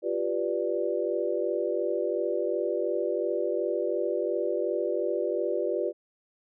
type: chord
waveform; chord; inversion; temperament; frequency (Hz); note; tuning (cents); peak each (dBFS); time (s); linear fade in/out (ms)
sine; G dominant seventh; third; equal; 349.2 / 392 / 493.9 / 587.3; F4 / G4 / B4 / D5; 0 / 0 / 0 / 0; -31; 0.02-5.93; 50
effects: none